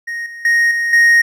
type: tone with level steps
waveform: triangle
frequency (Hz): 1867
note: A#6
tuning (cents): +2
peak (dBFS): -19 / -27 / -8 / -13 / -5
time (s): 0.07-1.22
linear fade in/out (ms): 10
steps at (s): 0.26 / 0.45 / 0.71 / 0.93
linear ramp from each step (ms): 2
effects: none